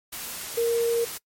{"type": "tone in noise", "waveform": "sine", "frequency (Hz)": 466.2, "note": "A#4", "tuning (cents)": 0, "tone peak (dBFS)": -20, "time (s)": [0.57, 1.05], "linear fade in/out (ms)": 10, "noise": "white", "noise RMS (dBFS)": -35, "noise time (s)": [0.12, 1.18], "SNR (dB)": 12, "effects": ["noise-tail reverb RT60 0.1 s tail -23 dB re dry", "MP3 64 kbps"]}